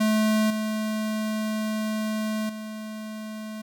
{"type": "tone with level steps", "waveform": "square", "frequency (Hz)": 216.2, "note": "A3", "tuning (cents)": -30, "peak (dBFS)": [-20, -26, -34], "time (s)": [0, 3.62], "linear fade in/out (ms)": 10, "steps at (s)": [0.5, 2.49], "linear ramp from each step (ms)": 5, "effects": []}